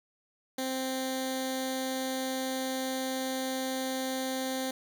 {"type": "tone with notch filter", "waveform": "10% pulse", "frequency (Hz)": 261.6, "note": "C4", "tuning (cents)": 0, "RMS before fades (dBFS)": -33, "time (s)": [0.58, 4.71], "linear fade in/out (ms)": 5, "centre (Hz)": 1200, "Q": 0.88, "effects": []}